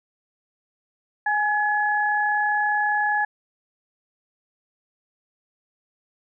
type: tone pair together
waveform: sine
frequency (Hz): 834 / 1699.1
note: G#5 / G#6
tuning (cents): +7 / +39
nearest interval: octave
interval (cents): 1232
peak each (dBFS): -22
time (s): 1.26-3.25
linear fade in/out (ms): 5
effects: none